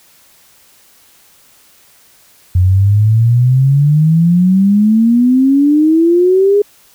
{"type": "exponential sweep", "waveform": "sine", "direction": "up", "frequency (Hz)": [88.8, 415.3], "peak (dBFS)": -6, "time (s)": [2.55, 6.62], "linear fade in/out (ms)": 5, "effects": ["white hiss -47 dBFS RMS until 6.94 s"]}